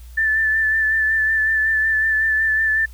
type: tone with vibrato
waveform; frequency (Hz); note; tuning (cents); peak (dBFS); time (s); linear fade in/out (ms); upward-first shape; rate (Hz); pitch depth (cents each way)
sine; 1760; A6; 0; -15; 0.17-2.86; 10; sine; 5.4; 24
effects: added 60 Hz sine -36 dBFS peak until 2.93 s + white hiss -52 dBFS RMS until 2.93 s